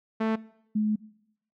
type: tone pair in turn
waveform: sawtooth / sine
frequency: 221.1 / 213.2 Hz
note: A3 / G#3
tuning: +9 / +46 cents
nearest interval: minor second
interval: 63 cents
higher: first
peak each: -20 / -22 dBFS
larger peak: first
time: 0.2-0.36 / 0.75-0.96 s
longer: second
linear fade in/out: 10 ms
effects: noise-tail reverb RT60 0.8 s tail -21 dB re dry + low-pass 2000 Hz 12 dB/octave